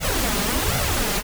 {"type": "noise with flanger", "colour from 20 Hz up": "pink", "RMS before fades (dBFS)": -22, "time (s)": [0, 1.23], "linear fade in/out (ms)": 50, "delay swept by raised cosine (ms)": [1.4, 5], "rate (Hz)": 1.3, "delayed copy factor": 0.7, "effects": []}